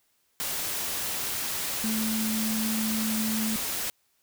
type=tone in noise; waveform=sine; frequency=219.2 Hz; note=A3; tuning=6 cents flat; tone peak=-27 dBFS; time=1.84-3.56 s; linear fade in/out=0 ms; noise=white; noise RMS=-31 dBFS; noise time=0.4-3.9 s; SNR=+1 dB; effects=white hiss -70 dBFS RMS until 4.22 s